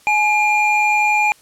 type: tone pair together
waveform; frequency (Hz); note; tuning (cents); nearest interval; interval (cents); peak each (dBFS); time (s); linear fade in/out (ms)
triangle; 844 / 2402; G#5 / D7; +28 / +38; octave + tritone; 1810; -14; 0.07-1.32; 0
effects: white hiss -50 dBFS RMS until 1.41 s + low-pass 11000 Hz 12 dB/octave